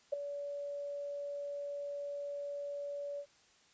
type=tone with ADSR envelope; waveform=sine; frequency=572 Hz; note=D5; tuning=46 cents flat; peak=-27 dBFS; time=0.12-3.26 s; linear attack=13 ms; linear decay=7 ms; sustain=-11 dB; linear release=71 ms; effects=white hiss -66 dBFS RMS until 3.73 s + resampled to 16000 Hz